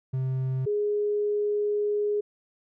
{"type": "tone pair in turn", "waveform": ["triangle", "sine"], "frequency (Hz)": [130.81, 415.3], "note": ["C3", "G#4"], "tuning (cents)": [0, 0], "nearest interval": "octave + minor sixth", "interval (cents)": 2000, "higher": "second", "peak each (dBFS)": -23, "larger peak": "neither", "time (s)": [[0.13, 0.66], [0.66, 2.21]], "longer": "second", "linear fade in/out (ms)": 10, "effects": []}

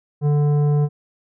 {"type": "tone with tanh clipping", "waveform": "sine", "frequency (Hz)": 146.83, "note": "D3", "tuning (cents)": 0, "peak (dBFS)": -16, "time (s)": [0.21, 0.89], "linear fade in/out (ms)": 50, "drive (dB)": 11, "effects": []}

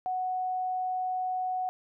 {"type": "tone", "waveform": "sine", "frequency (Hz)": 740, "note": "F#5", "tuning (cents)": 0, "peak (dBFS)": -28, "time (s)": [0.06, 1.69], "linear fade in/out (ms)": 0, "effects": []}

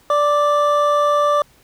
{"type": "tone pair together", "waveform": "triangle", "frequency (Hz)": [585.5, 1174.7], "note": ["D5", "D6"], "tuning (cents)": [-5, 0], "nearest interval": "octave", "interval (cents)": 1205, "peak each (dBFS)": -14, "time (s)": [0.1, 1.42], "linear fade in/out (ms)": 2, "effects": ["pink hiss -53 dBFS RMS until 1.63 s"]}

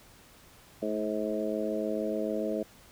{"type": "harmonic tone with a mistuned harmonic", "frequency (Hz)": 106.8, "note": "G#2", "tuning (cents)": 49, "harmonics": [2, 3, 4, 5, 6], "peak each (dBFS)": [-35, -35, -35, -35, -35], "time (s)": [0.82, 2.63], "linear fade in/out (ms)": 5, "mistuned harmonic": 2, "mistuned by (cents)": 22, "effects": ["pink hiss -56 dBFS RMS until 2.91 s"]}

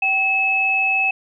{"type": "tone pair together", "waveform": "sine", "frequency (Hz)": [770, 2593], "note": ["G5", "E7"], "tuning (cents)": [-31, -29], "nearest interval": "octave + major sixth", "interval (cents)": 2102, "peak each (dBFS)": [-24, -16], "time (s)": [0.02, 1.11], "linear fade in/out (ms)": 5, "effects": []}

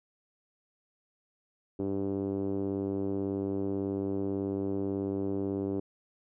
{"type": "tone with low-pass filter", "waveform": "5% pulse", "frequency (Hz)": 98.2, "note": "G2", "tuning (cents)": 4, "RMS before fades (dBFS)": -32, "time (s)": [1.79, 5.8], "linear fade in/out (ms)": 5, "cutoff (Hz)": 350, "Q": 2.9, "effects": []}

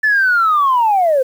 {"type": "linear sweep", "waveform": "sine", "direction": "down", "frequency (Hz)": [1760, 500], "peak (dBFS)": -9, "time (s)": [0.03, 1.23], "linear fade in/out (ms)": 10, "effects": ["tanh soft clip ceiling -6 dBFS", "7-bit"]}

